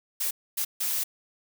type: noise bursts at uneven times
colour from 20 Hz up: blue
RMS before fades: -28 dBFS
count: 3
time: 0.2-0.31 / 0.57-0.65 / 0.8-1.04 s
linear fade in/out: 10 ms
effects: none